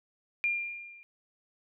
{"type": "tone with level ramp", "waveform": "sine", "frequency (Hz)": 2399, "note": "D7", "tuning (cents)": 36, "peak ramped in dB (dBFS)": [-24, -51], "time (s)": [0.44, 1.03], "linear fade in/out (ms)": 0, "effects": []}